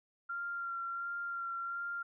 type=tone with vibrato; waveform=sine; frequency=1382 Hz; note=F6; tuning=19 cents flat; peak=-36 dBFS; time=0.29-2.03 s; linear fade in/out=10 ms; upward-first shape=sine; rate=1.4 Hz; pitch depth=17 cents each way; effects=none